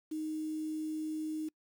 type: tone with quantisation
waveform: sine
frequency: 311.1 Hz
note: D#4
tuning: in tune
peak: -34 dBFS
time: 0.11-1.49 s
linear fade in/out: 10 ms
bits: 9
effects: noise-tail reverb RT60 0.1 s tail -26 dB re dry